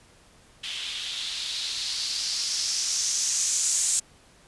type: noise with low-pass filter sweep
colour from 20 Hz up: violet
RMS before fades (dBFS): -28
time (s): 0.63-4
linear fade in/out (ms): 10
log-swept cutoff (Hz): 3100 to 7600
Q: 3.2
effects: pink hiss -56 dBFS RMS until 4.47 s + resampled to 24000 Hz